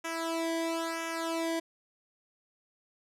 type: tone with flanger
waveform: sawtooth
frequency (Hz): 329.6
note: E4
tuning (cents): 0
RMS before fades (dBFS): -33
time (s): 0.04-1.6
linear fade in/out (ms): 10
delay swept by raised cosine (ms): 0.23 to 0.75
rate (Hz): 1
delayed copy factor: -0.9
effects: low-pass 12000 Hz 12 dB/octave